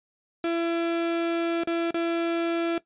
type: tone with dropouts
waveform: 35% pulse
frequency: 336.2 Hz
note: E4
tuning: 34 cents sharp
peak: -22 dBFS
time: 0.44-2.78 s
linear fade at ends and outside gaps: 2 ms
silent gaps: 1.636-1.673 / 1.908-1.943 s
effects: noise-tail reverb RT60 0.1 s tail -17 dB re dry + resampled to 8000 Hz